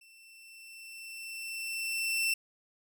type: tone with level ramp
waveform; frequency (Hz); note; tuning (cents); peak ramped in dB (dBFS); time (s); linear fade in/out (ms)
sawtooth; 2684; E7; +31; -53 to -23; 0.01-2.34; 5
effects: none